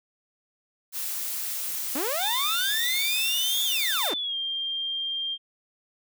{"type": "noise", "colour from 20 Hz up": "blue", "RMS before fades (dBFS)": -31, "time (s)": [0.92, 4.12], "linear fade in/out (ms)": 50}
{"type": "linear two-way sweep", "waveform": "sawtooth", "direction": "up then down", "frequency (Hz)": [243.9, 3414, 243.9], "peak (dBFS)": -24, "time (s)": [1.95, 4.14], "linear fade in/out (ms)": 5, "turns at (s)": 3.64}
{"type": "tone with pitch glide", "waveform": "sine", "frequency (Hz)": [3582, 3191], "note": ["A7", "G7"], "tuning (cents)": [30, 30], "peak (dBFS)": -27, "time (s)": [2.19, 5.38], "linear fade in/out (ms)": 50, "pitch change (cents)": -200, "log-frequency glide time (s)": [4.11, 4.36]}
{"effects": []}